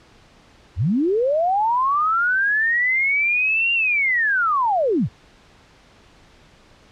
sine linear two-way sweep, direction up then down, 65.8 to 2794 to 65.8 Hz, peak -16 dBFS, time 0.76-5.09 s, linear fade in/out 50 ms, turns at 3.73 s, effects pink hiss -51 dBFS RMS until 6.91 s + low-pass 5000 Hz 12 dB/octave

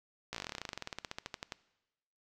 slowing click train, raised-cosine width 0.2 ms, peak -21 dBFS, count 28, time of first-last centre 0.33-1.522 s, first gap 16 ms, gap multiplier 1.07, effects noise-tail reverb RT60 1.0 s tail -20 dB re dry

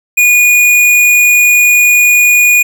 square tone, 2450 Hz, D#7, 27 cents flat, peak -5 dBFS, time 0.17-2.63 s, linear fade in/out 10 ms, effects none

